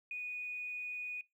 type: tone with tanh clipping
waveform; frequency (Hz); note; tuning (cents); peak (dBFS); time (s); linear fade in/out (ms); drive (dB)
triangle; 2473; D#7; -11; -38; 0.11-1.21; 2; 3
effects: noise-tail reverb RT60 0.2 s tail -23 dB re dry